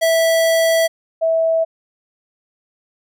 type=tone pair in turn; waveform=square / sine; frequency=656 / 652.3 Hz; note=E5 / E5; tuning=-9 / -18 cents; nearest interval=unison; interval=9 cents; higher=first; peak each=-13 dBFS; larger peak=neither; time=0.01-0.88 / 1.21-1.65 s; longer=first; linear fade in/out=20 ms; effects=none